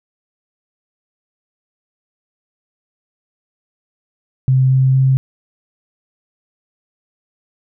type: tone with pitch steps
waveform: sine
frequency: 130.81 / 131.72 / 132.64 Hz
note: C3 / C3 / C3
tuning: 0 / +12 / +24 cents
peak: -9 dBFS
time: 4.48-5.17 s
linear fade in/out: 0 ms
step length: 230 ms
effects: none